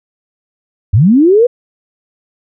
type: linear sweep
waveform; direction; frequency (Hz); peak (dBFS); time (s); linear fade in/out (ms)
sine; up; 82.5 to 502; -4; 0.93-1.47; 10
effects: none